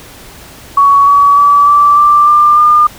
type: tone with pitch steps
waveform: sine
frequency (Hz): 1122 / 1135.7 / 1149.6 / 1163.6 / 1177.8 / 1192.2 / 1206.7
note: C#6 / C#6 / D6 / D6 / D6 / D6 / D6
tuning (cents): +21 / +42 / -37 / -16 / +5 / +26 / +47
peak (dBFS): -3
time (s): 0.77-2.87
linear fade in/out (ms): 5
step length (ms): 300
effects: pink hiss -34 dBFS RMS until 2.98 s